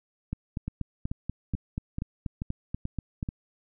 two click trains, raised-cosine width 5 ms, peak -18 / -19 dBFS, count 13 / 7, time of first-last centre 0.33-3.229 / 0.68-3.289 s, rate 4.14 / 2.3 Hz, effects none

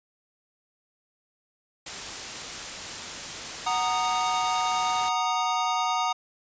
white noise, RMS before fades -35 dBFS, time 1.86-5.09 s, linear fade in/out 5 ms
square chord, D# minor, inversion first, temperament equal with one note detuned, 740 / 932.3 / 1236.6 Hz, F#5 / A#5 / D#6, 0 / 0 / -11 cents, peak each -29 dBFS, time 3.66-6.13 s, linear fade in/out 10 ms
effects resampled to 16000 Hz

